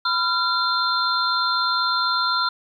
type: tone cluster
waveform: sine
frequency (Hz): 999 / 1376 / 3589 / 4144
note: B5 / F6 / A7 / C8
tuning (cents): +20 / -26 / +34 / -17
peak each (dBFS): -26 / -21 / -29 / -25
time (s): 0.05-2.49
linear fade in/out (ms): 5
effects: 9-bit